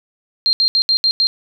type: tone bursts at uneven times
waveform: sine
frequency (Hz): 4186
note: C8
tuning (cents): 0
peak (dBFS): -11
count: 6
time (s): 0.46-0.53 / 0.6-0.68 / 0.75-0.82 / 0.89-0.97 / 1.04-1.11 / 1.2-1.27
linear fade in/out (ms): 0
effects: none